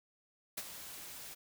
white noise with ADSR envelope, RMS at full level -38 dBFS, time 0.57-1.35 s, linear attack 10 ms, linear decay 40 ms, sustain -10 dB, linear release 20 ms, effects none

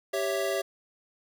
square chord, C# diminished, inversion second, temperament equal, 392 / 554.4 / 659.3 Hz, G4 / C#5 / E5, 0 / 0 / 0 cents, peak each -32 dBFS, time 0.13-0.62 s, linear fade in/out 10 ms, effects none

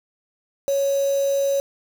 sine tone with quantisation, 554.4 Hz, C#5, in tune, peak -18 dBFS, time 0.68-1.6 s, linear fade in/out 0 ms, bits 5, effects none

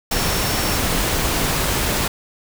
sine tone in noise, 5450 Hz, F8, 43 cents flat, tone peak -30 dBFS, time 0.11-0.77 s, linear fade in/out 5 ms, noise pink, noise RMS -20 dBFS, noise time 0.11-2.08 s, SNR -13 dB, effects none

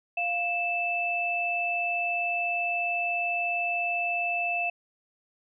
sine tone pair together, 698.5 / 2637 Hz, F5 / E7, 0 / 0 cents, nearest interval octave + major seventh, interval 2300 cents, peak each -30 / -27 dBFS, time 0.17-4.7 s, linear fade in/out 5 ms, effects none

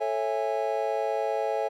triangle chord, A major seventh, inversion none, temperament just, 440 / 550 / 660 / 825 Hz, A4 / C#5 / E5 / G#5, 0 / -14 / +2 / -12 cents, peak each -29 dBFS, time 0-1.69 s, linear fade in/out 20 ms, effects none

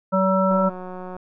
harmonic tone, 190 Hz, F#3, 46 cents sharp, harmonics 1 / 3 / 5 / 7, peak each -20 / -20 / -26 / -23 dBFS, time 0.12-0.7 s, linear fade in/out 20 ms
click train, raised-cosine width 1 ms, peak -22 dBFS, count 121, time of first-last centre 0.51-1.166 s, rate 183 Hz
effects none

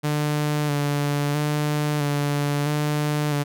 sawtooth tone with vibrato, 146.83 Hz, D3, in tune, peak -17 dBFS, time 0.03-3.44 s, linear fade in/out 20 ms, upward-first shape square, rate 0.76 Hz, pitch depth 26 cents each way, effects none

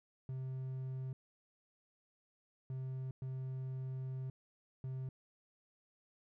triangle tone bursts at uneven times, 130.81 Hz, C3, in tune, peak -37 dBFS, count 4, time 0.29-1.13 / 2.7-3.11 / 3.22-4.3 / 4.84-5.09 s, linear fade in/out 2 ms, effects none

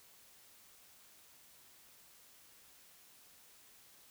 silence, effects white hiss -62 dBFS RMS until 4.1 s

